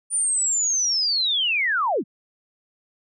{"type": "linear sweep", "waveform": "sine", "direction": "down", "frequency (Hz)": [9397, 150], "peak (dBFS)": -19, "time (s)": [0.1, 2.04], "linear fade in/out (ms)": 50, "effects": []}